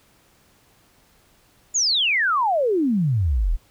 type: exponential sweep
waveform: sine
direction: down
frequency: 7150 to 34.19 Hz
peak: -17 dBFS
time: 1.74-3.57 s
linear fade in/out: 20 ms
effects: pink hiss -58 dBFS RMS until 3.7 s